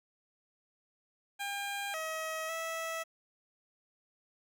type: tone with pitch steps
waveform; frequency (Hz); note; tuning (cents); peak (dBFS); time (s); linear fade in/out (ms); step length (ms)
15% pulse; 803 / 637 / 653; G5 / D#5 / E5; +41 / +41 / -17; -29; 1.39-3.04; 20; 550
effects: 11-bit